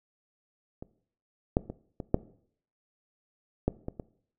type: clicks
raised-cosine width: 2 ms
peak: -26 / -9 / -23 / -22 / -8 / -11 / -20 / -23 dBFS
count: 8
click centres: 0.825 / 1.569 / 1.7 / 2.002 / 2.144 / 3.68 / 3.884 / 3.998 s
effects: noise-tail reverb RT60 0.6 s tail -19 dB re dry